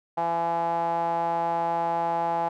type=tone with band-pass filter; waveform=sawtooth; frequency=168.5 Hz; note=E3; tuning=38 cents sharp; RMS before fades=-26 dBFS; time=0.17-2.49 s; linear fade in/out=10 ms; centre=800 Hz; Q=7.7; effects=none